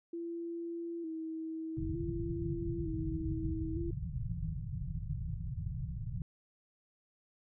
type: tone with vibrato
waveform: sine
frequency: 329.6 Hz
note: E4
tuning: in tune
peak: -37 dBFS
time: 0.13-3.91 s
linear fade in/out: 5 ms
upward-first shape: square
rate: 0.55 Hz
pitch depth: 44 cents each way
type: low-pass noise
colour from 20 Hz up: white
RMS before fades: -38 dBFS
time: 1.77-6.22 s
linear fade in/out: 2 ms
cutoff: 170 Hz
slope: 96 dB/octave
effects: none